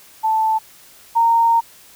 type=tone pair in turn; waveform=sine; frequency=880 / 922.8 Hz; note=A5 / A#5; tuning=0 / -18 cents; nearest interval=minor second; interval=82 cents; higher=second; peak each=-14 / -11 dBFS; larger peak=second; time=0.23-0.59 / 1.15-1.61 s; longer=second; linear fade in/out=20 ms; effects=white hiss -46 dBFS RMS until 1.95 s